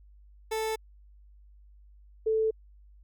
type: tone pair in turn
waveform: 30% pulse / sine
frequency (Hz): 440 / 440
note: A4 / A4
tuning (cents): 0 / 0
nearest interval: unison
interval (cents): 0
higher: neither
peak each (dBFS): -26 / -23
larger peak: second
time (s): 0.51-0.76 / 2.26-2.51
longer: neither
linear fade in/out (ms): 10
effects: added 50 Hz sine -52 dBFS peak until 3.03 s